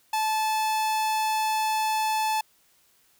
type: tone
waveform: 45% pulse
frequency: 870 Hz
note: A5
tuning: 20 cents flat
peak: -23 dBFS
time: 0.13-2.41 s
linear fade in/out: 5 ms
effects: white hiss -63 dBFS RMS until 3.19 s

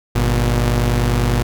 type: tone pair together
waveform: sawtooth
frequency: 50.08 / 120 Hz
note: G1 / B2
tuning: +38 / -49 cents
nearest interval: octave + minor third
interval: 1513 cents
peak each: -13 dBFS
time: 0.15-1.43 s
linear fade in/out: 10 ms
effects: none

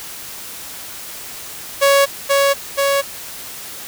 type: tone with echo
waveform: sawtooth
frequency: 557 Hz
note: C#5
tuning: 8 cents sharp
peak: -6 dBFS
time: 1.81-2.06 s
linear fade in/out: 20 ms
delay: 480 ms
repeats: 2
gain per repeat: -2 dB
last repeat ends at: 3.02 s
effects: white hiss -32 dBFS RMS until 3.87 s

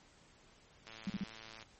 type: click train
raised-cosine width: 0.2 ms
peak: -33 dBFS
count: 85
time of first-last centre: 0.87-1.627 s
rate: 111 Hz
type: tone bursts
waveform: sine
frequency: 196 Hz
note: G3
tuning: in tune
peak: -34 dBFS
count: 3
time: 1.07-1.237 s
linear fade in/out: 2 ms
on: 29 ms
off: 40 ms
effects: pink hiss -64 dBFS RMS until 1.79 s + MP3 32 kbps

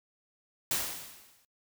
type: noise with exponential decay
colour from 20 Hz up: white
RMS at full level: -28 dBFS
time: 0.71-1.45 s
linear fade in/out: 2 ms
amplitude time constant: 160 ms
effects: noise-tail reverb RT60 0.1 s tail -24 dB re dry

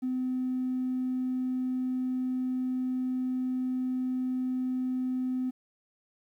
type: tone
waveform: triangle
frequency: 255.3 Hz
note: C4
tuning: 42 cents flat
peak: -24 dBFS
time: 0.02-5.51 s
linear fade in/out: 20 ms
effects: tanh soft clip ceiling -25 dBFS + 11-bit

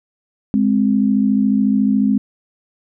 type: tone pair together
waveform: sine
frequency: 207.7 / 261.7 Hz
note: G#3 / C4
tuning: 0 / 0 cents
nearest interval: major third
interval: 400 cents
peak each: -14 / -16 dBFS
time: 0.54-2.18 s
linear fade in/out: 0 ms
effects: none

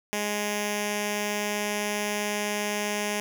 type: tone with notch filter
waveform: 5% pulse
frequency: 207.7 Hz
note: G#3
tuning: in tune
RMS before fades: -29 dBFS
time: 0.13-3.2 s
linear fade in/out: 0 ms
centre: 1300 Hz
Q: 1.4
effects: none

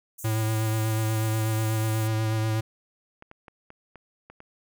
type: high-pass noise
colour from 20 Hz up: pink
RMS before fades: -41 dBFS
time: 0.18-2.08 s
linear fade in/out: 10 ms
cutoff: 6200 Hz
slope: 96 dB/octave
type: tone with vibrato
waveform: square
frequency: 110 Hz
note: A2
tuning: in tune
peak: -24 dBFS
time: 0.24-2.61 s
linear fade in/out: 10 ms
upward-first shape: sine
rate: 8.2 Hz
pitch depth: 20 cents each way
type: clicks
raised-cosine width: 0.5 ms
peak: -30 dBFS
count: 8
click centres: 2.326 / 3.224 / 3.314 / 3.482 / 3.704 / 3.957 / 4.3 / 4.404 s
effects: none

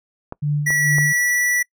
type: clicks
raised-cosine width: 1 ms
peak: -15 / -17 / -15 dBFS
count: 3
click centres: 0.324 / 0.705 / 0.984 s
type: tone with tremolo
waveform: sine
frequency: 147.2 Hz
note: D3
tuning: 4 cents sharp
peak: -16 dBFS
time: 0.42-1.13 s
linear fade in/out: 10 ms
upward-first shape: sine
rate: 2.3 Hz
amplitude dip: 75%
type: tone with pitch glide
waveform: square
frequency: 1942 to 1956.6 Hz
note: B6 to B6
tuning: -30 to -17 cents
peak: -17 dBFS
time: 0.66-1.63 s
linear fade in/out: 10 ms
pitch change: +13 cents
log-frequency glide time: 1-1.42 s
effects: noise-tail reverb RT60 0.1 s tail -25 dB re dry

